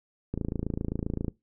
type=click train; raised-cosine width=3 ms; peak=-17 dBFS; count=27; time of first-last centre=0.34-1.282 s; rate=27.6 Hz; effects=noise-tail reverb RT60 0.2 s tail -21 dB re dry